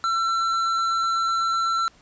sine tone with hard clipping, 1346 Hz, E6, 36 cents sharp, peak -22 dBFS, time 0.04-1.88 s, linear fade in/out 0 ms, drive 8 dB, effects pink hiss -55 dBFS RMS until 2.01 s + resampled to 16000 Hz

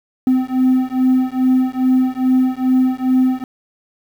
triangle beating tone pair, 256.2 / 258.6 Hz, C4 / C4, -36 / -20 cents, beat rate 2.4 Hz, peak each -13 dBFS, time 0.27-3.44 s, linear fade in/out 2 ms, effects tanh soft clip ceiling -3 dBFS + 7-bit

